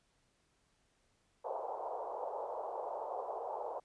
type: band-pass noise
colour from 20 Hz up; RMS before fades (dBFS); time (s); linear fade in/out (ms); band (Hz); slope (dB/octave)
white; -41; 1.44-3.8; 10; 440 to 940; 48
effects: pink hiss -75 dBFS RMS until 3.84 s + resampled to 22050 Hz